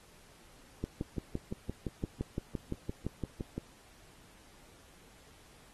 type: click train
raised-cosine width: 3 ms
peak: -21 dBFS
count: 17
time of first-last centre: 0.84-3.58 s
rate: 5.84 Hz
effects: pink hiss -60 dBFS RMS until 5.73 s + AAC 32 kbps